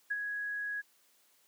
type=tone with ADSR envelope; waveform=sine; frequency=1665 Hz; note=G#6; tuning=4 cents sharp; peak=-29 dBFS; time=0.1-0.82 s; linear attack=13 ms; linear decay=40 ms; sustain=-5 dB; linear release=23 ms; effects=white hiss -68 dBFS RMS until 1.47 s + high-pass 200 Hz 12 dB/octave